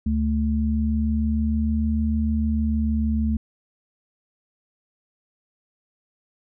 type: tone pair together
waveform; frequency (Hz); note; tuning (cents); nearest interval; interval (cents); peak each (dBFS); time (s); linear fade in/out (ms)
sine; 73.42 / 220; D2 / A3; 0 / 0; octave + perfect fifth; 1900; -22; 0.06-3.37; 5
effects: none